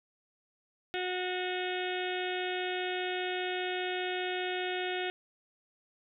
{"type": "harmonic tone", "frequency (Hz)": 365, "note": "F#4", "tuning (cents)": -24, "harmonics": [1, 2, 4, 5, 6, 7, 8, 9, 10], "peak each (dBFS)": [-35, -38, -41, -42, -43, -43, -44, -45, -45], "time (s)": [0.94, 5.1], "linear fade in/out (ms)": 0, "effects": []}